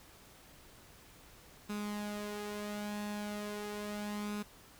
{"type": "tone with flanger", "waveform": "sawtooth", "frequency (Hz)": 207.7, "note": "G#3", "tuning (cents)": 0, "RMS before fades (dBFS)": -40, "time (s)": [1.69, 4.43], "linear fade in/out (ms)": 10, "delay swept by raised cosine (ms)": [0.78, 3.68], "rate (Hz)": 0.37, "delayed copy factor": 0.5, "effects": ["pink hiss -58 dBFS RMS until 4.79 s"]}